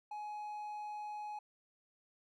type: tone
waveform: triangle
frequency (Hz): 840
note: G#5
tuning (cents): +19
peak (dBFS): -39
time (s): 0.11-1.39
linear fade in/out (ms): 5
effects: none